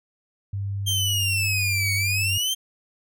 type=tone with pitch glide; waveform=sine; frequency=99.3 to 98.56 Hz; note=G2 to G2; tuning=+23 to +10 cents; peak=-25 dBFS; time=0.53-2.38 s; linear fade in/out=5 ms; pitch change=-13 cents; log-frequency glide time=1.11-1.64 s
type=exponential two-way sweep; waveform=sawtooth; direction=down then up; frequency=3187 to 2217 to 3187 Hz; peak=-19 dBFS; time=0.86-2.55 s; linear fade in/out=20 ms; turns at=1.94 s
effects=none